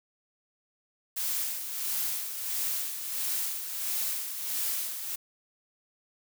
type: noise with tremolo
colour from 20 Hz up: blue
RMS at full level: -30 dBFS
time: 1.16-5.16 s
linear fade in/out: 10 ms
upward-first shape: sine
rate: 1.5 Hz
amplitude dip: 55%
effects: none